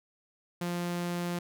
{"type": "tone", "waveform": "sawtooth", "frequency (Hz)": 174.61, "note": "F3", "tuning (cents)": 0, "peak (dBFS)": -27, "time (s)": [0.61, 1.39], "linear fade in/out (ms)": 5, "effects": []}